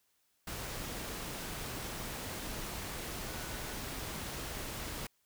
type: tone in noise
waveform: sine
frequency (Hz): 1480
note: F#6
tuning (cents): 0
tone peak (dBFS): -52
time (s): 3.27-3.74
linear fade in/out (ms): 5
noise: pink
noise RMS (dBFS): -41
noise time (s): 0.47-5.07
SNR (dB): -14
effects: white hiss -75 dBFS RMS until 5.25 s